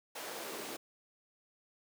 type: noise with high-pass filter sweep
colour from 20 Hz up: pink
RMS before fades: -43 dBFS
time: 0.15-0.77 s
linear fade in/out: 10 ms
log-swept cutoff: 530 to 290 Hz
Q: 1.6
effects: none